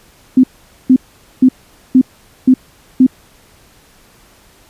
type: tone bursts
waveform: sine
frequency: 257.5 Hz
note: C4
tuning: 28 cents flat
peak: -3 dBFS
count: 6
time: 0.37-3.066 s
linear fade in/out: 5 ms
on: 66 ms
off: 460 ms
effects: pink hiss -47 dBFS RMS until 4.69 s + resampled to 32000 Hz